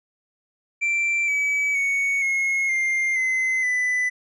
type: tone with pitch steps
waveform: triangle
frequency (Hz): 2349 / 2286 / 2225 / 2165 / 2107 / 2051 / 1995.9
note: D7 / D7 / C#7 / C#7 / C7 / C7 / B6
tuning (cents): 0 / -47 / +6 / -41 / +12 / -35 / +18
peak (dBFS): -18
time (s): 0.81-4.1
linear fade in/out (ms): 20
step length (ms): 470
effects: resampled to 24000 Hz